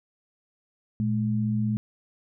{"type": "tone pair together", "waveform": "sine", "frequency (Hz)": [116.54, 212.4], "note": ["A#2", "G#3"], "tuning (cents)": [0, 39], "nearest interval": "minor seventh", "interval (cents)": 1039, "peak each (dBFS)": [-26, -25], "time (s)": [1, 1.77], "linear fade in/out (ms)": 0, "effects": []}